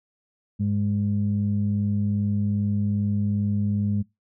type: tone pair together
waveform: sine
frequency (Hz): 102.5 / 205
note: G#2 / G#3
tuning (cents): -22 / -22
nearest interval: octave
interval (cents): 1200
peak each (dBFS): -23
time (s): 0.59-4.03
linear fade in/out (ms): 20
effects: noise-tail reverb RT60 0.2 s tail -23 dB re dry + tanh soft clip ceiling -14 dBFS